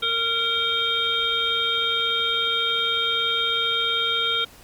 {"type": "harmonic tone with a mistuned harmonic", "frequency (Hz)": 460.9, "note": "A#4", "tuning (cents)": -20, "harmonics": [1, 3, 5, 7, 8], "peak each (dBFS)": [-33, -26, -31, -24, -26], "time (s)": [0.02, 4.45], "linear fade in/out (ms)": 10, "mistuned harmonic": 7, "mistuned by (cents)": -18, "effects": ["pink hiss -48 dBFS RMS until 4.63 s", "Opus 48 kbps"]}